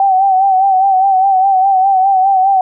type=tone with vibrato; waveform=sine; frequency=768 Hz; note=G5; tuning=36 cents flat; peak=-7 dBFS; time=0-2.61 s; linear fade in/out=2 ms; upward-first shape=sine; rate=4.9 Hz; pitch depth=54 cents each way; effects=none